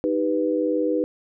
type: chord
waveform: sine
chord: Eb augmented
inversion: none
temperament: equal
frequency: 311.1 / 392 / 493.9 Hz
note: Eb4 / G4 / B4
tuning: 0 / 0 / 0 cents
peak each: -23 / -27 / -23 dBFS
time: 0.04-1.04 s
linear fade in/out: 0 ms
effects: none